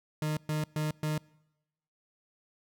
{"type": "tone bursts", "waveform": "40% pulse", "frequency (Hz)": 153.2, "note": "D#3", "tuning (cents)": -27, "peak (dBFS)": -28, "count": 4, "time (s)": [0.22, 1.18], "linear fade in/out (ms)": 2, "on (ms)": 150, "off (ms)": 120, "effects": ["noise-tail reverb RT60 0.9 s tail -24 dB re dry"]}